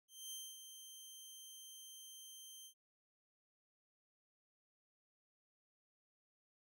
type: tone with ADSR envelope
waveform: 15% pulse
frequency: 3136 Hz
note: G7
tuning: in tune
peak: -38 dBFS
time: 0.08-2.74 s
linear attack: 240 ms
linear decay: 240 ms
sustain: -8 dB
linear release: 84 ms
effects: none